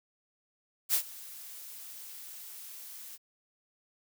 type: noise with ADSR envelope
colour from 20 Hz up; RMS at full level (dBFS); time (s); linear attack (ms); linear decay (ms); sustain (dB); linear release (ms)
blue; -25; 0.89-3.18; 49; 85; -21; 34
effects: none